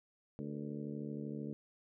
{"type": "harmonic tone with a mistuned harmonic", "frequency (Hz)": 73, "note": "D2", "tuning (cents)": -10, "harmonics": [2, 3, 4, 5, 6, 7, 8], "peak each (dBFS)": [-45, -43, -46, -53, -49, -55, -59], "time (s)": [0.39, 1.53], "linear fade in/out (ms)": 0, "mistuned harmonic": 7, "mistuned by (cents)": -80, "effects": []}